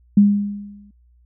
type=tone with exponential decay; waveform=sine; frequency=203.6 Hz; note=G#3; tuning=34 cents flat; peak=-6 dBFS; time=0.17-0.91 s; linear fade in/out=5 ms; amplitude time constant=160 ms; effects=added 60 Hz sine -51 dBFS peak until 1.25 s